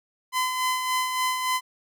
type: tone with tremolo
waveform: sawtooth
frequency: 1020 Hz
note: C6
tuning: 44 cents flat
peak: -18 dBFS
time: 0.32-1.61 s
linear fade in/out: 50 ms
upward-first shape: sine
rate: 3.5 Hz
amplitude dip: 45%
effects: none